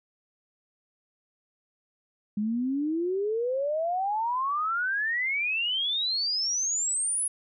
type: exponential sweep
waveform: sine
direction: up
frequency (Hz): 203.8 to 10548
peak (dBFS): -25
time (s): 2.37-7.28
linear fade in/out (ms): 5
effects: none